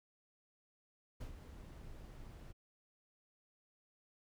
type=noise with ADSR envelope; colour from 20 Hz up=brown; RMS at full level=-44 dBFS; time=1.2-2.53 s; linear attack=12 ms; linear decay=100 ms; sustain=-8 dB; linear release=22 ms; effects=none